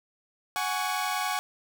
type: chord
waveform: sawtooth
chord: F# suspended second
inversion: none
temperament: equal with one note detuned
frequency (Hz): 740 / 830.6 / 1121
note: F#5 / G#5 / C#6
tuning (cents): 0 / 0 / +19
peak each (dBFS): -28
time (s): 0.56-1.39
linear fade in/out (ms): 0
effects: 9-bit